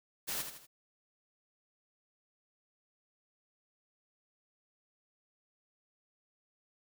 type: noise with echo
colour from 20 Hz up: white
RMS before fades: -37 dBFS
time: 0.27-0.43 s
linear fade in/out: 20 ms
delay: 80 ms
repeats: 3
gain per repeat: -7 dB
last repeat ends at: 0.67 s
effects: none